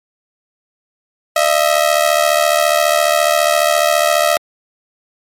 sawtooth ring-modulated tone, 641 Hz, E5, 49 cents flat, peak -4 dBFS, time 1.36-4.37 s, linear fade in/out 0 ms, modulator 37.3 Hz, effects MP3 64 kbps

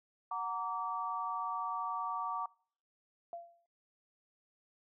sine chord, Gb augmented, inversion none, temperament just, 740 / 925 / 1156.2 Hz, Gb5 / Bb5 / D6, 0 / -14 / -27 cents, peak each -42 / -40 / -37 dBFS, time 0.31-2.46 s, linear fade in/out 5 ms
sine tone with exponential decay, 685 Hz, F5, 34 cents flat, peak -38 dBFS, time 3.33-3.66 s, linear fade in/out 1 ms, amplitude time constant 70 ms
effects noise-tail reverb RT60 0.5 s tail -24 dB re dry

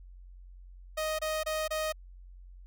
sawtooth tone bursts, 624 Hz, D#5, 5 cents sharp, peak -26 dBFS, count 4, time 0.97-1.925 s, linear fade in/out 10 ms, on 220 ms, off 25 ms, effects added 45 Hz sine -47 dBFS peak until 2.66 s

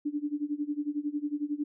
sine tone with tremolo, 293.7 Hz, D4, in tune, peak -26 dBFS, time 0.05-1.64 s, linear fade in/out 10 ms, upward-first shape sine, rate 11 Hz, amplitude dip 90%, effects none

